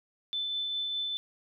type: tone with tremolo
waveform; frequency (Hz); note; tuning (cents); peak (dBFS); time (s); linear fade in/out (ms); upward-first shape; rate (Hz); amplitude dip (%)
sine; 3520; A7; 0; -29; 0.33-1.17; 0; triangle; 4.9; 25
effects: none